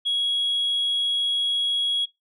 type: tone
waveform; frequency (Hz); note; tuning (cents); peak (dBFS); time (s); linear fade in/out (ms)
sine; 3322; G#7; 0; -19; 0.05-2.06; 20
effects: noise-tail reverb RT60 0.2 s tail -23 dB re dry + tanh soft clip ceiling -18 dBFS